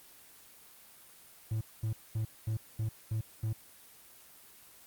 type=tone bursts; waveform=triangle; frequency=110 Hz; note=A2; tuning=in tune; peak=-28 dBFS; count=7; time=1.51-3.53 s; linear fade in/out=5 ms; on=100 ms; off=220 ms; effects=white hiss -56 dBFS RMS until 4.86 s + Opus 24 kbps